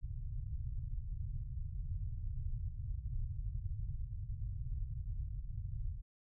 pink low-pass noise, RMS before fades -40 dBFS, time 0.01-6.02 s, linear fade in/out 50 ms, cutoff 130 Hz, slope 48 dB/octave, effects none

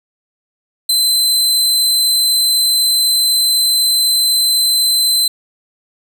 sawtooth tone, 4062 Hz, B7, 48 cents sharp, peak -8 dBFS, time 0.89-5.28 s, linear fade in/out 5 ms, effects none

